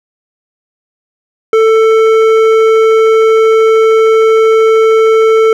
sine tone with hard clipping, 443.5 Hz, A4, 14 cents sharp, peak -6 dBFS, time 1.53-5.53 s, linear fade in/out 2 ms, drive 10 dB, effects none

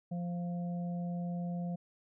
harmonic tone, 174.61 Hz, F3, in tune, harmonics 1 / 3 / 4, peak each -34 / -48 / -48 dBFS, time 0.11-1.76 s, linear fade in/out 10 ms, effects none

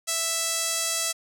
sawtooth tone with band-pass filter, 659.3 Hz, E5, in tune, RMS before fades -27 dBFS, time 0.07-1.13 s, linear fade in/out 20 ms, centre 7800 Hz, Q 1.3, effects none

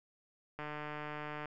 click train, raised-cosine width 0.5 ms, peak -27 dBFS, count 131, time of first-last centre 0.59-1.457 s, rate 150 Hz, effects none

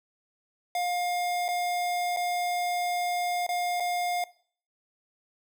square tone with dropouts, 709 Hz, F5, 26 cents sharp, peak -27 dBFS, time 0.75-4.24 s, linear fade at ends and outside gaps 2 ms, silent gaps 1.482-1.487 / 2.164-2.17 / 3.466-3.49 / 3.8-3.804 s, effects noise-tail reverb RT60 0.5 s tail -20 dB re dry

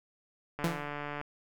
click train, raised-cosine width 0.5 ms, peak -23 dBFS, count 92, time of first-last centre 0.59-1.213 s, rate 146 Hz
sawtooth tone with exponential decay, 168.4 Hz, E3, 37 cents sharp, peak -21 dBFS, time 0.64-0.93 s, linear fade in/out 2 ms, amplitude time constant 61 ms
effects none

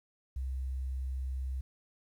sine tone, 65.41 Hz, C2, in tune, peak -32 dBFS, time 0.36-1.61 s, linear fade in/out 5 ms, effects tanh soft clip ceiling -28 dBFS + 11-bit

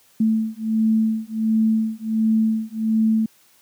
sine beating tone pair, 220 / 221.4 Hz, A3 / A3, 0 / +11 cents, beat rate 1.4 Hz, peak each -20 dBFS, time 0.2-3.26 s, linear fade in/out 5 ms, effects white hiss -56 dBFS RMS until 3.61 s + high-pass 80 Hz 12 dB/octave

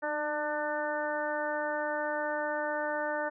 harmonic tone with a mistuned harmonic, 298.7 Hz, D4, 29 cents sharp, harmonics 1 / 2 / 3 / 4 / 5 / 6, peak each -41 / -33 / -36 / -42 / -37 / -39 dBFS, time 0.02-3.3 s, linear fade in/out 20 ms, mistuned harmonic 1, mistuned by +32 cents, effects none

